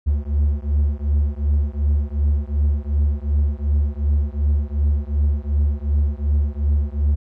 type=beating tone pair; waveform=triangle; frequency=71.5 / 74.2 Hz; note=D2 / D2; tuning=-46 / +18 cents; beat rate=2.7 Hz; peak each=-17 / -18 dBFS; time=0.06-7.16 s; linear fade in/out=20 ms; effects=none